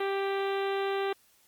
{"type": "harmonic tone", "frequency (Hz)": 392.9, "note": "G4", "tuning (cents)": 4, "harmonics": [1, 2, 3, 4, 5, 6, 7, 8, 9, 10], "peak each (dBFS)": [-29, -35, -39, -41, -43, -45, -46, -47, -48, -49], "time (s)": [0, 1.13], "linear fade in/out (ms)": 5, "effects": ["white hiss -64 dBFS RMS until 1.47 s", "Opus 32 kbps"]}